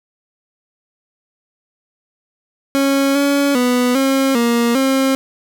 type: tone with pitch steps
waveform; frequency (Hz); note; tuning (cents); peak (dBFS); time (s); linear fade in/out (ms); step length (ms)
30% pulse; 275.2 / 282.1 / 247.4 / 269.5 / 235.6 / 267.4; C#4 / C#4 / B3 / C#4 / A#3 / C4; -12 / +30 / +3 / -49 / +19 / +38; -10; 2.75-5.15; 0; 400
effects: none

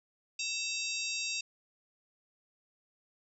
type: harmonic tone with a mistuned harmonic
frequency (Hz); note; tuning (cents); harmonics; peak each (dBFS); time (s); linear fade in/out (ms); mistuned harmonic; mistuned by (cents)
939; A#5; +12; 3 / 4 / 5 / 6 / 7 / 8; -37 / -41 / -40 / -41 / -44 / -42; 0.39-1.41; 5; 3; -100
effects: none

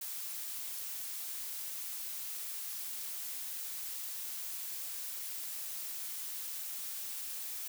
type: noise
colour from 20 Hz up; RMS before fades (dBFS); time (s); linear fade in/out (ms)
blue; -41; 0.01-7.68; 5
effects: none

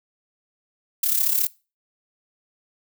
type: noise with amplitude modulation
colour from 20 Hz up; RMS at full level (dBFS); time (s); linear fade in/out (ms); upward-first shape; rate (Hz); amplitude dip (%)
violet; -18; 1.03-1.47; 5; sine; 34.6; 70
effects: noise-tail reverb RT60 0.3 s tail -21 dB re dry

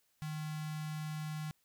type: tone with notch filter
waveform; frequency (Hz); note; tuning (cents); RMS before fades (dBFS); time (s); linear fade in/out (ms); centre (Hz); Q
square; 153.9; D#3; -19; -40; 0.22-1.51; 0; 460; 0.95
effects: white hiss -75 dBFS RMS until 1.64 s

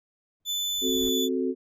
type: noise with exponential growth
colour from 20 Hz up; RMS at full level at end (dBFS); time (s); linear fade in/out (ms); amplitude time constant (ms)
brown; -40; 0.4-1.09; 1; 150
type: tone with pitch glide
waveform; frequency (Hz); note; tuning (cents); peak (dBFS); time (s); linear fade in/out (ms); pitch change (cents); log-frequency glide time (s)
35% pulse; 3500 to 3476; A7 to A7; -10 to -22; -25; 0.45-1.29; 50; -12; 0.82-0.93
type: chord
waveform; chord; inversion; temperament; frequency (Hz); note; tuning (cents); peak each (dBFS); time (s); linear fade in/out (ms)
sine; F# diminished; second; equal; 261.6 / 370 / 440; C4 / F#4 / A4; 0 / 0 / 0; -27 / -28 / -31; 0.81-1.55; 50
effects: none

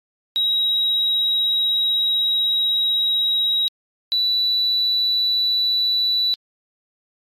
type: tone pair in turn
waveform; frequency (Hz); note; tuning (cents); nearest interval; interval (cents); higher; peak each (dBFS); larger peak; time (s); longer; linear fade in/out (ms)
sine; 3829 / 3957; A#7 / B7; +46 / +3; minor second; 57; second; -15; neither; 0.36-3.68 / 4.12-6.34; first; 0
effects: tanh soft clip ceiling -12 dBFS + MP3 64 kbps

